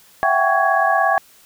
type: tone cluster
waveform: sine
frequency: 666 / 758 / 795 / 1122 / 1662 Hz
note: E5 / F#5 / G5 / C#6 / G#6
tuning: +18 / +42 / +24 / +21 / +1 cents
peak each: -20 dBFS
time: 0.23-1.18 s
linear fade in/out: 0 ms
effects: white hiss -50 dBFS RMS until 1.45 s